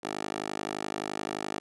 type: tone with high-pass filter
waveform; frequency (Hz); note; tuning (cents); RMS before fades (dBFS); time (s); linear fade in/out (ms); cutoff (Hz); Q
10% pulse; 51.6; G#1; -10; -35; 0.03-1.6; 10; 420; 1.4
effects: resampled to 22050 Hz